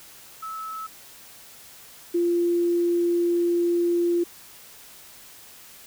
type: tone pair in turn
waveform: sine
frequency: 1302 / 345.6 Hz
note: E6 / F4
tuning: -22 / -18 cents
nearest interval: octave + major seventh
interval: 2296 cents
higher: first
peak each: -31 / -19 dBFS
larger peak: second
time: 0.42-0.87 / 2.14-4.24 s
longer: second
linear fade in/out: 10 ms
effects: white hiss -47 dBFS RMS until 5.86 s